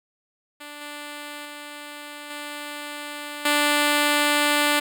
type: tone with level steps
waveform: 5% pulse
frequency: 293.7 Hz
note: D4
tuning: in tune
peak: -26 / -23 / -25 / -21 / -7 dBFS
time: 0.6-4.8 s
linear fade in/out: 10 ms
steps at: 0.81 / 1.45 / 2.3 / 3.45 s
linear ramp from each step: 5 ms
effects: none